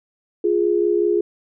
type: tone pair together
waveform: sine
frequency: 349.3 / 414.7 Hz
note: F4 / G#4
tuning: 0 / -3 cents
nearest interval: minor third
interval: 297 cents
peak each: -18 dBFS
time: 0.44-1.21 s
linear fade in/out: 5 ms
effects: none